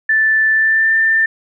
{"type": "tone with pitch glide", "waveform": "sine", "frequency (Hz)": [1760, 1787.7], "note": ["A6", "A6"], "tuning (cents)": [0, 27], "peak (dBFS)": -10, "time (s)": [0.09, 1.26], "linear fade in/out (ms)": 5, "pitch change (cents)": 27, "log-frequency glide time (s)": [0.52, 0.95], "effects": []}